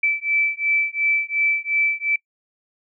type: beating tone pair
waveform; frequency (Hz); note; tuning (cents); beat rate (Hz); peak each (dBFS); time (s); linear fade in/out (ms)
sine; 2318 / 2320.8; D7 / D7; -23 / -21; 2.8; -21; 0.03-2.16; 5
effects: noise-tail reverb RT60 0.1 s tail -25 dB re dry